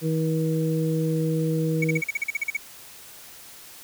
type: harmonic tone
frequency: 159.8 Hz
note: D#3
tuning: 47 cents sharp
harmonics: 1 / 2 / 3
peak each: -23 / -28 / -28 dBFS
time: 0.01-2.02 s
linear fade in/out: 50 ms
type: tone bursts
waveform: triangle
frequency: 2245 Hz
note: C#7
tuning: 21 cents sharp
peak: -20 dBFS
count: 12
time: 1.82-2.569 s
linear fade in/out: 5 ms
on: 23 ms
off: 43 ms
effects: white hiss -45 dBFS RMS until 3.83 s